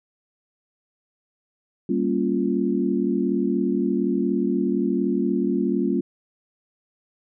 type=chord; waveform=sine; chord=G half-diminished seventh; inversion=none; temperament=equal; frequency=196 / 233.1 / 277.2 / 349.2 Hz; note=G3 / Bb3 / Db4 / F4; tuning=0 / 0 / 0 / 0 cents; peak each=-25 dBFS; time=1.89-6.01 s; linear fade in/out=5 ms; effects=none